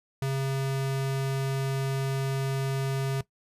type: tone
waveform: square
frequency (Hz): 135.3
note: C#3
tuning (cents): -42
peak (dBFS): -27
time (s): 0.22-3.21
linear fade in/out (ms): 2
effects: noise-tail reverb RT60 0.1 s tail -17 dB re dry + resampled to 32000 Hz